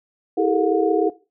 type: tone cluster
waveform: sine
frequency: 325.8 / 397 / 433.9 / 459.7 / 720 Hz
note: E4 / G4 / A4 / A#4 / F#5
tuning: -20 / +22 / -24 / -24 / -47 cents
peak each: -21 / -22 / -21 / -25 / -25 dBFS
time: 0.37-1.1 s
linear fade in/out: 10 ms
effects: noise-tail reverb RT60 0.3 s tail -18 dB re dry